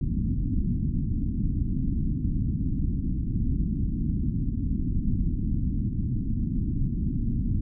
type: low-pass noise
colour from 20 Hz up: pink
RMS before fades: -26 dBFS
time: 0.01-7.61 s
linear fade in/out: 2 ms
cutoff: 280 Hz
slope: 48 dB/octave
effects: none